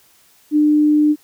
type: tone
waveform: sine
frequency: 300 Hz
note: D4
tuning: 37 cents sharp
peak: -10 dBFS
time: 0.51-1.16 s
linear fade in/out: 50 ms
effects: white hiss -53 dBFS RMS until 1.23 s